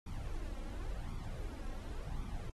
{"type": "noise with flanger", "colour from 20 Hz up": "brown", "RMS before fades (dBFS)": -41, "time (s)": [0.06, 2.5], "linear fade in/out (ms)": 5, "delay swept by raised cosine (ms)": [0.86, 3.76], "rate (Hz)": 0.92, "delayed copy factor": 0.65, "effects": ["AAC 32 kbps"]}